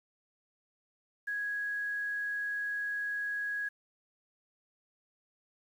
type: tone with quantisation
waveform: sine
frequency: 1661.2 Hz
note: G#6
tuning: in tune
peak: -32 dBFS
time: 1.27-3.69 s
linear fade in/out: 10 ms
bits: 10
effects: none

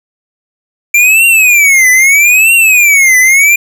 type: tone with vibrato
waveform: square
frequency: 2349 Hz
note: D7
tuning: in tune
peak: -4 dBFS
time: 0.94-3.56 s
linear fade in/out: 5 ms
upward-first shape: triangle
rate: 0.78 Hz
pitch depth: 290 cents each way
effects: none

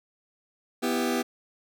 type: chord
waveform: sawtooth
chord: E minor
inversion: second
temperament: just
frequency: 247.2 / 329.6 / 395.6 Hz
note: B3 / E4 / G4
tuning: +2 / 0 / +16 cents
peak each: -23 / -27 / -26 dBFS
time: 0.82-1.23 s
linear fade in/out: 20 ms
effects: none

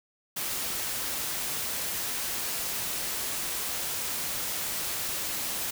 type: noise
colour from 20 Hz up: white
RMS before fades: -32 dBFS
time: 0.36-5.71 s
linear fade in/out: 10 ms
effects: none

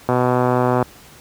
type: click train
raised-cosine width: 1 ms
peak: -3 dBFS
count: 93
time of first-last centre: 0.09-0.826 s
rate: 125 Hz
effects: pink hiss -44 dBFS RMS until 1.2 s + high-pass 60 Hz 12 dB/octave

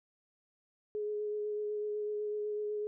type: tone with vibrato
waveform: sine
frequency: 420 Hz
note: G#4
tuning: 19 cents sharp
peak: -33 dBFS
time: 0.95-2.87 s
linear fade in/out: 0 ms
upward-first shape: sine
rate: 8 Hz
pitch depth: 14 cents each way
effects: none

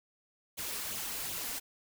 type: noise with flanger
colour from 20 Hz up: white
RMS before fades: -38 dBFS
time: 0.57-1.6 s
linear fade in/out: 20 ms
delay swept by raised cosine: 0.28 to 4.38 ms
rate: 2.7 Hz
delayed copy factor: +0.55
effects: none

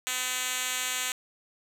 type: tone with band-pass filter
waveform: 5% pulse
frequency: 253.8 Hz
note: B3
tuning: 47 cents sharp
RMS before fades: -31 dBFS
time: 0.07-1.12 s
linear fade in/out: 0 ms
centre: 7200 Hz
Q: 0.75
effects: 9-bit

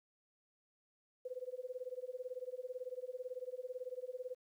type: tone with tremolo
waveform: sine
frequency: 505 Hz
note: B4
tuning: 39 cents sharp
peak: -38 dBFS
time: 1.25-4.35 s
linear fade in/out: 5 ms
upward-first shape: sine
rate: 18 Hz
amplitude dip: 95%
effects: 12-bit

